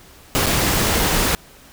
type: noise with dropouts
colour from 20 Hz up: pink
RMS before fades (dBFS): -18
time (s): 0.35-1.35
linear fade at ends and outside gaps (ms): 0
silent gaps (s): 0.46-0.466
effects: pink hiss -46 dBFS RMS until 1.72 s